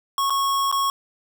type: tone with dropouts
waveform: square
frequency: 1100 Hz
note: C#6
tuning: 14 cents flat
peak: -20 dBFS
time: 0.18-0.9 s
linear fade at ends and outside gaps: 1 ms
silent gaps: 0.298-0.304 / 0.715-0.725 s
effects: none